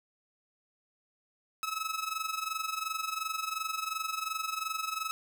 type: tone with amplitude modulation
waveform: sawtooth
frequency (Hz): 1293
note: E6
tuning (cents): -34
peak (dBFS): -26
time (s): 1.63-5.11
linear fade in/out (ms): 0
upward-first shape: sine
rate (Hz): 22.8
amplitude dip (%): 75
effects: none